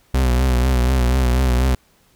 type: tone with vibrato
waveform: 40% pulse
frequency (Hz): 63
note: B1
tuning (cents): +35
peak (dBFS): -13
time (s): 0.14-1.75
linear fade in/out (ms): 5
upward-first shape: triangle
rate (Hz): 4.1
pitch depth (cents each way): 84
effects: pink hiss -57 dBFS RMS until 2.15 s